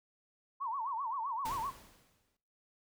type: tone with vibrato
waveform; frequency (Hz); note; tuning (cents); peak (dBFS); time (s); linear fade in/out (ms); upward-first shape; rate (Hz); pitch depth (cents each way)
sine; 1000; B5; +21; -34; 0.6-1.71; 20; sine; 7.7; 220
type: noise with exponential decay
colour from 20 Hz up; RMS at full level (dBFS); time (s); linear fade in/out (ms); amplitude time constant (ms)
pink; -42; 1.45-2.37; 5; 200
effects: noise-tail reverb RT60 0.7 s tail -18 dB re dry